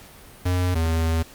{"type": "tone pair in turn", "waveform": "square", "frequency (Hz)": [90.2, 81.55], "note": ["F#2", "E2"], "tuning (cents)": [-44, -18], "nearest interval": "major second", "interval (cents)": 174, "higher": "first", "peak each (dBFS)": [-20, -20], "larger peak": "neither", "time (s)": [[0.45, 0.75], [0.75, 1.23]], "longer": "second", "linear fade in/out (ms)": 10, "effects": ["pink hiss -46 dBFS RMS until 1.34 s", "Opus 48 kbps"]}